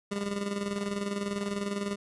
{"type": "tone with tremolo", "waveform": "25% pulse", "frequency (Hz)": 201.6, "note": "G3", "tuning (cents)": 49, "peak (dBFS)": -25, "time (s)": [0.11, 1.96], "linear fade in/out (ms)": 10, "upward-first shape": "square", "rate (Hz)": 20, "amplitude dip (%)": 50, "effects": ["resampled to 24000 Hz"]}